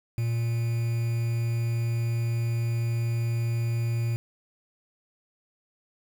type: tone with quantisation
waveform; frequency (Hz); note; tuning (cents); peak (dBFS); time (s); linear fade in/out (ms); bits
triangle; 116.54; A#2; 0; -22; 0.18-4.16; 0; 7
effects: none